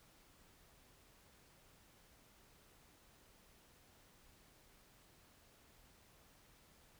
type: silence
effects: pink hiss -67 dBFS RMS until 6.99 s